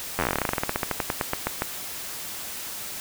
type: slowing click train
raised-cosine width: 0.5 ms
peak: -8 dBFS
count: 28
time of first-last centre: 0.19-1.621 s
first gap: 10 ms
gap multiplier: 1.11
effects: white hiss -35 dBFS RMS until 3 s